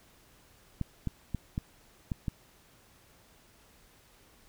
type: clicks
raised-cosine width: 5 ms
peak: -19 dBFS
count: 6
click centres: 0.813 / 1.073 / 1.347 / 1.579 / 2.118 / 2.282 s
effects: pink hiss -61 dBFS RMS until 4.48 s